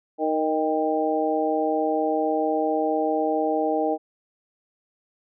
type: harmonic tone with a mistuned harmonic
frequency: 155.6 Hz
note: D#3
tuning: in tune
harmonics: 2 / 3 / 4 / 5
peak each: -26 / -26 / -26 / -26 dBFS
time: 0.18-3.98 s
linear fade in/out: 50 ms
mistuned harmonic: 5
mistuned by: +30 cents
effects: none

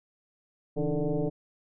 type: tone with frequency modulation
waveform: sine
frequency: 138.59 Hz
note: C#3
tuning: in tune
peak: -25 dBFS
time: 0.76-1.3 s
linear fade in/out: 20 ms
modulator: 150 Hz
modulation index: 2.9
effects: none

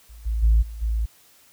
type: tone with level steps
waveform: sine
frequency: 55.4 Hz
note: A1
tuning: 13 cents sharp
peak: -40 / -21 / -12 / -32 / -20 dBFS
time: 0.09-1.06 s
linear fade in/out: 10 ms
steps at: 0.25 / 0.42 / 0.61 / 0.81 s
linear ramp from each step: 20 ms
effects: tanh soft clip ceiling -10 dBFS + white hiss -55 dBFS RMS until 1.52 s

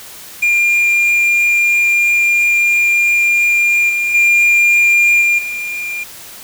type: tone with level steps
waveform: triangle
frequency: 2401 Hz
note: D7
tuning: 38 cents sharp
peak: -8 / -12 / -6 / -8 / -18 dBFS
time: 0.42-6.04 s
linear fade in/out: 10 ms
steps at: 3.89 / 4.14 / 5.21 / 5.38 s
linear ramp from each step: 10 ms
effects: white hiss -34 dBFS RMS until 6.43 s

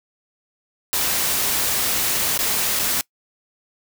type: noise with dropouts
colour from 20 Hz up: white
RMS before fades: -21 dBFS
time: 0.93-3.01 s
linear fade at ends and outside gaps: 0 ms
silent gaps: 2.376-2.39 / 2.791-2.795 s
effects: noise-tail reverb RT60 0.1 s tail -23 dB re dry

